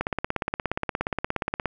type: click train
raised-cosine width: 0.5 ms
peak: -10 dBFS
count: 29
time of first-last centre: 0.01-1.657 s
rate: 17 Hz
effects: none